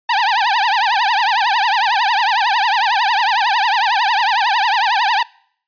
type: tone with vibrato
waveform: sawtooth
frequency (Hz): 871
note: A5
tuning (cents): -18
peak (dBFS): -9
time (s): 0.09-5.23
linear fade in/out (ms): 5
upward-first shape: triangle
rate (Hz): 11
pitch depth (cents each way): 250
effects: noise-tail reverb RT60 0.6 s tail -24 dB re dry + resampled to 11025 Hz